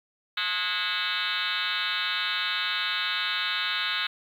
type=tone with frequency modulation; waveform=sine; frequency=2611 Hz; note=E7; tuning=17 cents flat; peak=-25 dBFS; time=0.37-4.07 s; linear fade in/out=5 ms; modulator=193 Hz; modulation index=7.2; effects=9-bit